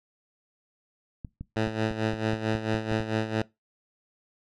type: clicks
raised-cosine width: 5 ms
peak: -24 dBFS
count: 10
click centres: 1.248 / 1.41 / 1.674 / 1.911 / 2.136 / 2.334 / 2.552 / 2.745 / 2.917 / 3.004 s
type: tone with tremolo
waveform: 10% pulse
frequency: 110 Hz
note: A2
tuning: in tune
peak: -15 dBFS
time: 1.56-3.42 s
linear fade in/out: 5 ms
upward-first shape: sine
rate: 4.5 Hz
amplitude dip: 70%
effects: noise-tail reverb RT60 0.2 s tail -21 dB re dry + low-pass 4000 Hz 12 dB/octave